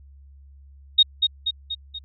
sine tone with echo, 3728 Hz, A#7, 1 cent flat, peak -10 dBFS, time 0.98-1.03 s, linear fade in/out 10 ms, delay 240 ms, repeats 4, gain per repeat -5 dB, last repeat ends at 1.99 s, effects added 69 Hz sine -45 dBFS peak until 2.04 s

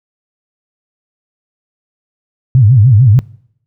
sine tone with vibrato, 116.3 Hz, A#2, 4 cents flat, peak -3 dBFS, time 2.55-3.19 s, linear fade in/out 0 ms, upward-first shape sine, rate 6.7 Hz, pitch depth 270 cents each way, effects noise-tail reverb RT60 0.7 s tail -24 dB re dry

